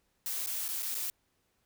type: noise with dropouts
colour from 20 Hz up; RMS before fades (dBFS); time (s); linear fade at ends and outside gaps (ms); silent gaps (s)
blue; -35; 0.26-1.1; 0; 0.461-0.472 / 0.681-0.688 / 0.823-0.829 / 0.944-0.951
effects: pink hiss -75 dBFS RMS until 1.65 s